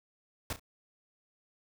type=noise with echo; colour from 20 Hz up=pink; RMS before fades=-35 dBFS; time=0.5-0.53 s; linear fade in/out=2 ms; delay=33 ms; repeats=2; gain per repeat=-11 dB; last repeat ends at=0.596 s; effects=none